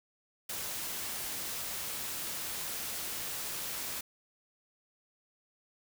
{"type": "noise", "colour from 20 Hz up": "white", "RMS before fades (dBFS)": -38, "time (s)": [0.49, 4.01], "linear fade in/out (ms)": 5, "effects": []}